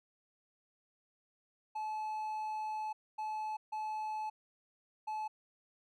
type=tone bursts at uneven times; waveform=triangle; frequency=862 Hz; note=A5; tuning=36 cents flat; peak=-34 dBFS; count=4; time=1.75-2.93 / 3.18-3.57 / 3.72-4.3 / 5.07-5.28 s; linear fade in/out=10 ms; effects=none